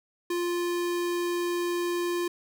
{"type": "tone", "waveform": "square", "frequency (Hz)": 349.2, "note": "F4", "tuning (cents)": 0, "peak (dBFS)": -27, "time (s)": [0.3, 2.28], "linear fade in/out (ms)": 5, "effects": []}